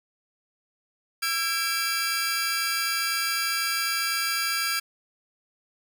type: tone cluster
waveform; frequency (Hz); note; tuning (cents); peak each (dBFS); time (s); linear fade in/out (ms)
sawtooth; 1343 / 1628 / 2322 / 4824; E6 / G#6 / D7 / D8; +32 / -35 / -20 / +46; -27; 1.22-4.8; 10
effects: none